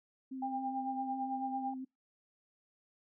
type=tone with vibrato; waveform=sine; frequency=261.6 Hz; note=C4; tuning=in tune; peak=-39 dBFS; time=0.31-1.85 s; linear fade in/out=10 ms; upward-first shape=sine; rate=7.3 Hz; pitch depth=19 cents each way
type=tone with tremolo; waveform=sine; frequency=798 Hz; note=G5; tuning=31 cents sharp; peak=-33 dBFS; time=0.42-1.74 s; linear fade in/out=5 ms; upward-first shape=sine; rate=9 Hz; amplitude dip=60%
effects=noise-tail reverb RT60 0.2 s tail -26 dB re dry